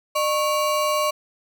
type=ring-modulated tone; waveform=square; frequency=853 Hz; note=G#5; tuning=46 cents sharp; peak=-17 dBFS; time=0.15-1.11 s; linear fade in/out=10 ms; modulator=248 Hz; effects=none